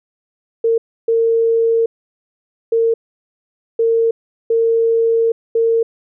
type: tone bursts at uneven times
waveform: sine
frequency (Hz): 456.8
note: A#4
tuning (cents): -35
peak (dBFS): -11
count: 6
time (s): 0.64-0.78 / 1.08-1.86 / 2.72-2.94 / 3.79-4.11 / 4.5-5.32 / 5.55-5.83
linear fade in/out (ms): 5
effects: none